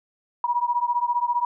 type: beating tone pair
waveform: sine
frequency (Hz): 958 / 973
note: A#5 / B5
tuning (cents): +47 / -26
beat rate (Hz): 15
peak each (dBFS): -23 / -24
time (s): 0.44-1.45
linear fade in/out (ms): 2
effects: none